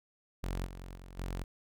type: tone with level steps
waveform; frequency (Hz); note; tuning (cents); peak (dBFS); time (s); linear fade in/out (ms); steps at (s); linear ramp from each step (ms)
sawtooth; 45.1; F#1; -44; -30 / -40 / -44 / -32; 0.43-1.44; 10; 0.65 / 0.95 / 1.17; 20
effects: none